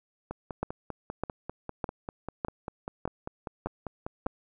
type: two click trains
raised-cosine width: 1 ms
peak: -21 / -15 dBFS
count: 21 / 7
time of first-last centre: 0.31-4.263 / 0.63-4.266 s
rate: 5.06 / 1.65 Hz
effects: none